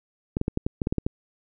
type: clicks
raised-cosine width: 3 ms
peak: -11 dBFS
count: 10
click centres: 0.369 / 0.414 / 0.481 / 0.574 / 0.665 / 0.818 / 0.871 / 0.925 / 0.983 / 1.065 s
effects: none